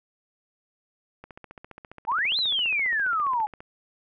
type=click train; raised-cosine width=0.5 ms; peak=-27 dBFS; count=36; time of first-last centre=1.24-3.605 s; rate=14.8 Hz
type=exponential two-way sweep; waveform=sine; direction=up then down; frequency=820 to 4186 to 820 Hz; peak=-22 dBFS; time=2.07-3.47 s; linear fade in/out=20 ms; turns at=2.38 s
effects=none